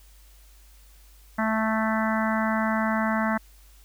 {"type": "harmonic tone", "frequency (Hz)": 220, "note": "A3", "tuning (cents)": 0, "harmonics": [1, 3, 4, 5, 6, 7, 8, 9], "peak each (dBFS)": [-25, -30, -31, -32, -33, -33, -34, -35], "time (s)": [1.38, 3.38], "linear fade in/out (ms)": 10, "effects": ["added 50 Hz sine -50 dBFS peak until 3.84 s", "white hiss -58 dBFS RMS until 3.84 s"]}